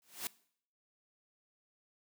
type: noise with exponential growth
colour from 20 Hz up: white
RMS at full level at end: -35 dBFS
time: 0.02-0.27 s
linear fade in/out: 1 ms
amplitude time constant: 53 ms
effects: noise-tail reverb RT60 0.6 s tail -21 dB re dry + high-pass 150 Hz 12 dB/octave